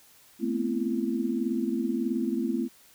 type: tone cluster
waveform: sine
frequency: 218.8 / 242 / 260.5 / 335.7 Hz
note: A3 / B3 / C4 / E4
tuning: -9 / -35 / -7 / +32 cents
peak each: -31 dBFS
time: 0.39-2.69 s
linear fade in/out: 50 ms
effects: white hiss -57 dBFS RMS until 2.94 s